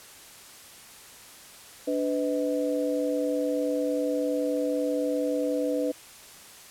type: tone cluster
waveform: sine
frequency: 291.7 / 502 / 633 Hz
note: D4 / B4 / D#5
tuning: -12 / +28 / +30 cents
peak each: -28 / -27 / -33 dBFS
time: 1.87-5.92 s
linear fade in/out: 10 ms
effects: white hiss -48 dBFS RMS until 6.7 s + low-pass 12000 Hz 12 dB/octave